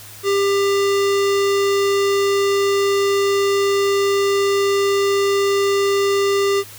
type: tone with low-pass filter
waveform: square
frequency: 398 Hz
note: G4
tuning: 26 cents sharp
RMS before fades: -17 dBFS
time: 0.23-6.64 s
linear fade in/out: 50 ms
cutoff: 6600 Hz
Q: 1.1
effects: added 103 Hz sine -44 dBFS peak until 6.78 s + white hiss -39 dBFS RMS until 6.78 s